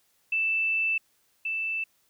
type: tone pair in turn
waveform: sine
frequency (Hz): 2648 / 2648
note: E7 / E7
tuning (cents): +7 / +7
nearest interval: unison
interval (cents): 0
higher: neither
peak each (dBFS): -23 / -27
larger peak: first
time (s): 0.32-0.98 / 1.45-1.84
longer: first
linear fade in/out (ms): 5
effects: white hiss -68 dBFS RMS until 2.09 s